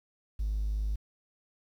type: tone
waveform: triangle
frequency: 51.91 Hz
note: G#1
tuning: in tune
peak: -25 dBFS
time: 0.39-0.96 s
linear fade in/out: 10 ms
effects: tanh soft clip ceiling -24 dBFS + 10-bit